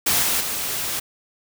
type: noise with level steps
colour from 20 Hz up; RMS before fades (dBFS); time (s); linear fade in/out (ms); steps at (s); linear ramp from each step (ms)
white; -19 / -21 / -26; 0.06-1; 10; 0.22 / 0.4; 10
effects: none